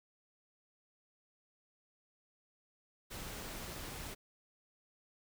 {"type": "noise", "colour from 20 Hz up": "pink", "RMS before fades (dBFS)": -45, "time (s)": [3.1, 4.15], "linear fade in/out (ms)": 20, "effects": []}